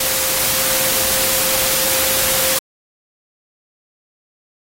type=tone in noise; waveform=sine; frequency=526 Hz; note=C5; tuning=9 cents sharp; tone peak=-27 dBFS; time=0-2.59 s; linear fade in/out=5 ms; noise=white; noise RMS=-17 dBFS; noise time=0-2.59 s; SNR=-13 dB; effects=AAC 48 kbps